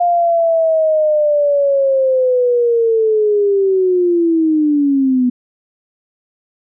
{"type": "linear sweep", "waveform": "sine", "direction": "down", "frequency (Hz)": [705, 244.9], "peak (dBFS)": -10, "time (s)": [0, 5.3], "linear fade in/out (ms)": 10, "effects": []}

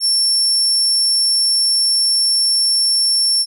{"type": "tone", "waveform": "35% pulse", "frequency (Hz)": 5430, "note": "F8", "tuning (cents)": -50, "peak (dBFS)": -10, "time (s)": [0, 3.46], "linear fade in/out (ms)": 50, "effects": []}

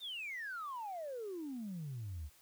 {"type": "exponential sweep", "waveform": "sine", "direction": "down", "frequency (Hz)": [3727, 68.6], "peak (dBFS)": -39, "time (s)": [0, 2.3], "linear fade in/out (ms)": 50, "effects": ["tanh soft clip ceiling -37 dBFS", "white hiss -65 dBFS RMS until 2.41 s"]}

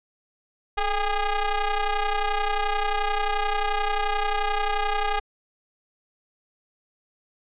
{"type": "ring-modulated tone", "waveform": "sawtooth", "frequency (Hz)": 411.7, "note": "G#4", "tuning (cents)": -15, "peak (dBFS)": -15, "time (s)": [0.77, 5.2], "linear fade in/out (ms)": 10, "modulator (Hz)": 396, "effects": ["resampled to 8000 Hz"]}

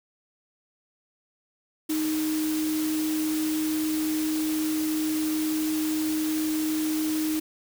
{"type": "tone in noise", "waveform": "sine", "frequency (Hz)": 311.1, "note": "D#4", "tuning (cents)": 0, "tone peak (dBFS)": -24, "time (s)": [1.89, 7.4], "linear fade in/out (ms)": 10, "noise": "white", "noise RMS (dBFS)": -35, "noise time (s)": [1.89, 7.4], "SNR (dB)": 8, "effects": []}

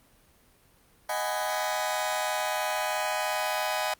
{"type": "chord", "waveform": "sawtooth", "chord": "G# minor seventh", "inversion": "second", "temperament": "just", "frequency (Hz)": [623, 747.5, 830.6, 996.7], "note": ["D#5", "F#5", "G#5", "B5"], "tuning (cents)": [2, 17, 0, 16], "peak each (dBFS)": [-28, -29, -29, -31], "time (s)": [1.09, 3.94], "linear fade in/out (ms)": 5, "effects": ["pink hiss -61 dBFS RMS until 3.99 s", "Opus 32 kbps"]}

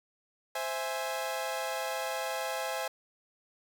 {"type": "chord", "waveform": "sawtooth", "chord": "C augmented", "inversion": "none", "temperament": "equal", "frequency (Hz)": [523.3, 659.3, 830.6], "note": ["C5", "E5", "G#5"], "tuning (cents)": [0, 0, 0], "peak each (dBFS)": -33, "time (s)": [0.55, 2.88], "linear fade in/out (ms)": 5, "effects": []}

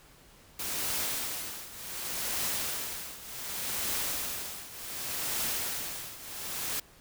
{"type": "noise with tremolo", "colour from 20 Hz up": "white", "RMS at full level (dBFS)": -31, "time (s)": [0.59, 6.8], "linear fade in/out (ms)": 5, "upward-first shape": "triangle", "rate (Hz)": 0.67, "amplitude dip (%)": 85, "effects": ["pink hiss -57 dBFS RMS until 7 s"]}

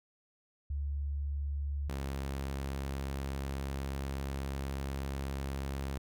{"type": "tone pair in turn", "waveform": ["sine", "sawtooth"], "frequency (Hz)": [71.3, 68.24], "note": ["C#2", "C#2"], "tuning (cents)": [49, -27], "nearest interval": "minor second", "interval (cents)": 76, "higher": "first", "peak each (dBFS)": [-32, -31], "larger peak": "second", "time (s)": [[0.7, 1.89], [1.89, 5.98]], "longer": "second", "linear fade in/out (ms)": 5, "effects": []}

